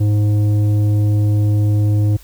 triangle tone with tanh clipping, 104.5 Hz, G#2, 11 cents sharp, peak -13 dBFS, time 0-2.17 s, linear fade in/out 10 ms, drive 13 dB, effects added 50 Hz sine -41 dBFS peak until 2.23 s + white hiss -47 dBFS RMS until 2.23 s

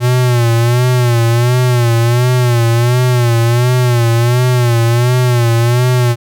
square tone with vibrato, 120.8 Hz, B2, 38 cents flat, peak -9 dBFS, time 0-6.16 s, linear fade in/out 50 ms, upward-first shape sine, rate 1.4 Hz, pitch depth 76 cents each way, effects none

